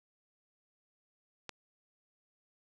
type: click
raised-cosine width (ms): 0.2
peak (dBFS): -23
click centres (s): 1.493
effects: none